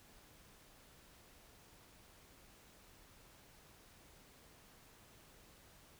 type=silence; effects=pink hiss -63 dBFS RMS until 5.99 s